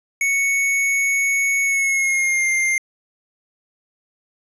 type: tone with pitch glide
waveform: square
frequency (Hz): 2217 to 2106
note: C#7 to C7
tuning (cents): 0 to +11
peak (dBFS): -17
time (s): 0.21-2.78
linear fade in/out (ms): 2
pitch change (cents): -89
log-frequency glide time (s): 1.63-2.48
effects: resampled to 24000 Hz + 9-bit